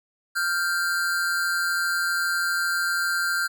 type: tone pair together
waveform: square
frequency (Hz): 1396.9 / 1569.4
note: F6 / G6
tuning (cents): 0 / +2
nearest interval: major second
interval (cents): 202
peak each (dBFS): -26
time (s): 0.35-3.48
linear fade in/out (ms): 20
effects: none